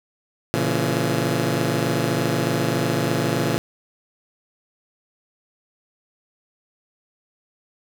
15% pulse chord, A# diminished, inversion none, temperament just, 116.54 / 139.85 / 167.82 Hz, A#2 / C#3 / E3, 0 / +16 / +31 cents, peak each -18 dBFS, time 0.54-3.58 s, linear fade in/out 0 ms, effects none

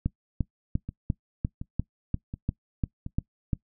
two click trains, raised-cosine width 5 ms, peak -22 / -13 dBFS, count 4 / 11, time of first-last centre 0.89-3.064 / 0.06-3.532 s, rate 1.38 / 2.88 Hz, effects noise-tail reverb RT60 0.1 s tail -21 dB re dry

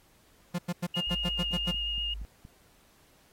45% pulse tone bursts, 175.4 Hz, F3, 8 cents sharp, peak -28 dBFS, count 9, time 0.54-1.715 s, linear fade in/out 10 ms, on 47 ms, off 94 ms
sine tone with vibrato, 2844 Hz, F7, 31 cents sharp, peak -30 dBFS, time 0.94-2.14 s, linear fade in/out 5 ms, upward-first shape sine, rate 8.6 Hz, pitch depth 13 cents each way
sine tone, 51.8 Hz, G#1, 4 cents flat, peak -36 dBFS, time 1.07-2.25 s, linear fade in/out 0 ms
click train, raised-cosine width 5 ms, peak -35 dBFS, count 5, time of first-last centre 1.51-2.451 s, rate 4.25 Hz
effects pink hiss -63 dBFS RMS until 3.32 s + AAC 48 kbps

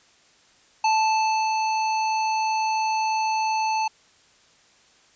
square tone with ADSR envelope, 877 Hz, A5, 6 cents flat, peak -18 dBFS, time 0.84-3.88 s, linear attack 5 ms, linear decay 660 ms, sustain -4 dB, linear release 7 ms, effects white hiss -57 dBFS RMS until 5.15 s + resampled to 16000 Hz

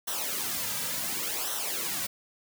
white noise with flanger, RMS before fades -32 dBFS, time 0.07-2.07 s, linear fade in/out 10 ms, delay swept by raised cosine 0.42 to 2.82 ms, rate 0.69 Hz, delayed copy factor -0.75, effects none

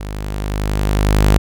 sawtooth tone with level ramp, 51 Hz, G#1, 31 cents flat, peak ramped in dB -21 to -4 dBFS, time 0-1.38 s, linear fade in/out 5 ms, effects none

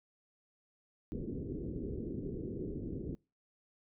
white low-pass noise, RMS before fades -40 dBFS, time 1.12-3.15 s, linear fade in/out 0 ms, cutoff 420 Hz, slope 48 dB/octave, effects noise-tail reverb RT60 0.3 s tail -25 dB re dry

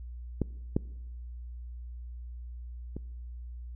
clicks, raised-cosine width 3 ms, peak -14 / -12 / -24 dBFS, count 3, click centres 0.417 / 0.765 / 2.966 s, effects noise-tail reverb RT60 1.0 s tail -23 dB re dry + added 60 Hz sine -39 dBFS peak until 3.75 s

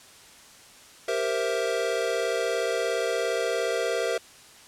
square chord, C dominant seventh, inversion second, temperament equal, 392 / 466.2 / 523.3 / 659.3 Hz, G4 / Bb4 / C5 / E5, 0 / 0 / 0 / 0 cents, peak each -33 / -29 / -32 / -31 dBFS, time 1.08-4.18 s, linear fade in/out 5 ms, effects white hiss -50 dBFS RMS until 4.67 s + low-pass 9000 Hz 12 dB/octave

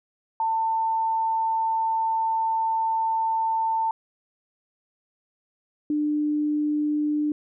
sine tone pair in turn, 895 / 298.7 Hz, A5 / D4, +29 / +29 cents, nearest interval octave + perfect fifth, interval 1900 cents, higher first, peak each -21 dBFS, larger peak neither, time 0.4-3.91 / 5.9-7.32 s, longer first, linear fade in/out 2 ms, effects none

